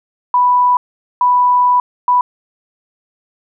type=tone bursts at uneven times; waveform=sine; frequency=987.8 Hz; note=B5; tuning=in tune; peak=-8 dBFS; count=3; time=0.34-0.77 / 1.21-1.8 / 2.08-2.21 s; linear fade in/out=2 ms; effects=none